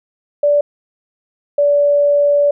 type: tone pair in turn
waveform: sine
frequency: 582 / 577.3 Hz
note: D5 / D5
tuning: -16 / -30 cents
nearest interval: unison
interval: 14 cents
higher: first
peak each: -9 dBFS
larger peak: neither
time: 0.43-0.61 / 1.58-2.51 s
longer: second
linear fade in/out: 5 ms
effects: none